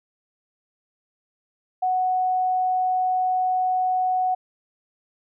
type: tone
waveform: sine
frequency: 740 Hz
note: F#5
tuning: in tune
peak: -19 dBFS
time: 1.82-4.35 s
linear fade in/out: 10 ms
effects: none